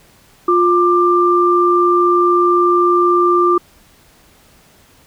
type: tone pair together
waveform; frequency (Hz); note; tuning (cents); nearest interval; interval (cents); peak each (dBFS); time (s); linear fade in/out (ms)
sine; 352.6 / 1186; F4 / D6; +17 / +17; octave + major sixth; 2100; -12; 0.48-3.58; 5
effects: pink hiss -49 dBFS RMS until 5.06 s

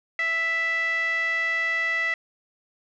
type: tone with band-pass filter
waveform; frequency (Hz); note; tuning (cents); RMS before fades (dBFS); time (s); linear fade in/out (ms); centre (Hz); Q
sawtooth; 660; E5; +2; -25; 0.19-2.14; 2; 2100; 9.3
effects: resampled to 16000 Hz + 9-bit

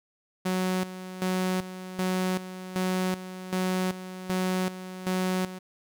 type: tone with tremolo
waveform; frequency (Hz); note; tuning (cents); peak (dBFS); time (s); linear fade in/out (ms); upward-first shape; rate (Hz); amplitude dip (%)
sawtooth; 185; F#3; 0; -21; 0.45-5.59; 10; square; 1.3; 75
effects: none

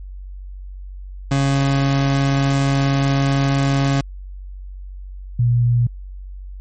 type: tone pair in turn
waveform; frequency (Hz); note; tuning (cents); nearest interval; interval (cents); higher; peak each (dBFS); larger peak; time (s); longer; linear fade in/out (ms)
30% pulse / sine; 138 / 120.11; C#3 / B2; -7 / -48; major second; 241; first; -12; neither; 1.31-4.01 / 5.39-5.87; first; 5
effects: added 47 Hz sine -30 dBFS peak until 6.6 s + MP3 32 kbps

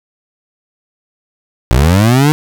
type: linear sweep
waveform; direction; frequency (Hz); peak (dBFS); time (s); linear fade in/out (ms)
25% pulse; up; 55 to 155.56; -3; 1.71-2.32; 0
effects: none

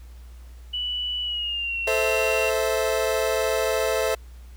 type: tone with pitch glide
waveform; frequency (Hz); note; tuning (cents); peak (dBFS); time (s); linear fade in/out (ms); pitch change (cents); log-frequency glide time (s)
sine; 2960 to 2730; F#7 to F7; 0 to -40; -25; 0.73-2.5; 10; -140; 1.22-1.77
type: chord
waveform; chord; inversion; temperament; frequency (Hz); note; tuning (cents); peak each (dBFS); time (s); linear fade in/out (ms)
40% pulse; A minor; none; equal with one note detuned; 440 / 523.3 / 653.2; A4 / C5 / E5; 0 / 0 / -16; -25; 1.87-4.15; 5
effects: added 60 Hz sine -40 dBFS peak until 4.56 s + pink hiss -57 dBFS RMS until 4.56 s

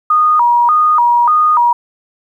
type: tone with vibrato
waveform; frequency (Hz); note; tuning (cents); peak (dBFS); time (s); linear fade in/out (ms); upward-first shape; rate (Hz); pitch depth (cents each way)
sine; 1085; C#6; -37; -7; 0.1-1.73; 5; square; 1.7; 220
effects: 8-bit

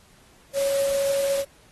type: tone in noise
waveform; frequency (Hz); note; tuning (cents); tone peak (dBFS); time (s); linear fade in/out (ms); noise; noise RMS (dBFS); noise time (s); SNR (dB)
sine; 554.4; C#5; 0; -21; 0.53-1.45; 50; white; -33; 0.53-1.45; +9
effects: pink hiss -56 dBFS RMS until 1.71 s + AAC 32 kbps

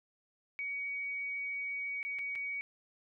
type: tone with dropouts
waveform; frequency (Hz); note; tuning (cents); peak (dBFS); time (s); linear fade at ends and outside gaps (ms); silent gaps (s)
sine; 2253; C#7; +28; -35; 0.59-2.61; 0; 2.029-2.05 / 2.187-2.191 / 2.353-2.357
effects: none

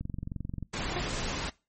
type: click train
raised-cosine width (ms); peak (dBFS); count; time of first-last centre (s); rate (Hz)
5; -23; 15; 0.01-0.627; 22.7
type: noise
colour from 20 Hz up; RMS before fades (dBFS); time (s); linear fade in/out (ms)
pink; -33; 0.73-1.5; 10
type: tone with exponential decay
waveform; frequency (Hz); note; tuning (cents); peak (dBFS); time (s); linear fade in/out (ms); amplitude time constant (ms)
25% pulse; 356.7; F4; +37; -24; 0.96-1.07; 5; 23
effects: noise-tail reverb RT60 0.3 s tail -23 dB re dry + MP3 32 kbps

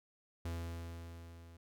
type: tone with level ramp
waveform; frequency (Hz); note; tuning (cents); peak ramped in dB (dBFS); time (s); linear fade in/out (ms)
45% pulse; 84.2; E2; +37; -37 to -54; 0.45-1.57; 5
effects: none

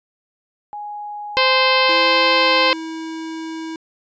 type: tone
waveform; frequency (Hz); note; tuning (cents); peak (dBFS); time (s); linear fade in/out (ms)
sine; 830.6; G#5; 0; -27; 0.73-2.7; 0
type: harmonic tone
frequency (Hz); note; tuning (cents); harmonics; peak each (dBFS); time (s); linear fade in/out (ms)
520; C5; -11; 1 / 2 / 3 / 4 / 5 / 6 / 7 / 8 / 9 / 10; -19 / -18 / -25 / -21 / -21 / -22 / -28 / -23 / -27 / -30; 1.37-2.73; 0
type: tone with pitch glide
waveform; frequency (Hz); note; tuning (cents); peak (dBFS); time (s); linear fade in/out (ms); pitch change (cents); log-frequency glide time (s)
square; 329.6 to 322.6; E4 to E4; 0 to -37; -27; 1.89-3.76; 2; -37; 2.36-2.52
effects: resampled to 16000 Hz

